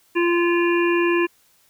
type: harmonic tone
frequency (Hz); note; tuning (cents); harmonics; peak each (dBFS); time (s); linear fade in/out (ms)
345.2; F4; -20; 1 / 3 / 5 / 7 / 8; -17 / -26 / -27 / -28 / -30; 0.15-1.27; 20
effects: white hiss -59 dBFS RMS until 1.69 s